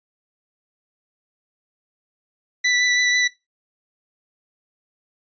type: tone with vibrato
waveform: sawtooth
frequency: 1975.5 Hz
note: B6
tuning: in tune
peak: -13 dBFS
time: 2.64-3.28 s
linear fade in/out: 10 ms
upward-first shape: sine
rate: 6.1 Hz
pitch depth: 11 cents each way
effects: noise-tail reverb RT60 0.2 s tail -17 dB re dry + resampled to 16000 Hz